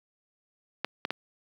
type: clicks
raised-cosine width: 0.3 ms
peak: -12 dBFS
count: 3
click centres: 0.846 / 1.051 / 1.106 s
effects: high-pass 200 Hz 12 dB/octave + 9-bit